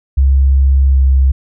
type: tone with pitch glide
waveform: sine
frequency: 67.6 to 66.67 Hz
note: C#2 to C2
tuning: -43 to +33 cents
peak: -6 dBFS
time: 0.17-1.32 s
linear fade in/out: 10 ms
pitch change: -24 cents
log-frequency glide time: 0.91-0.97 s
effects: none